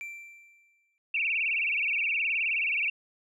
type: tone with exponential decay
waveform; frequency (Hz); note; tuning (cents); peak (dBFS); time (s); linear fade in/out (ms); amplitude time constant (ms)
triangle; 2349; D7; 0; -33; 0.01-0.98; 0; 210
type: tone with vibrato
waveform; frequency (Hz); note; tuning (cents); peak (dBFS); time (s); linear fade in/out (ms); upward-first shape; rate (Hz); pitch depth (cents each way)
sine; 2489; D#7; 0; -25; 1.14-2.9; 5; sine; 19; 180
effects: none